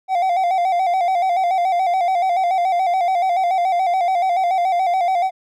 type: tone with vibrato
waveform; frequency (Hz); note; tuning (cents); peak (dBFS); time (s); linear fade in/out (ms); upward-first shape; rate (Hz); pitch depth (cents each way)
triangle; 728; F#5; -28; -13; 0.08-5.31; 50; square; 7; 74
effects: none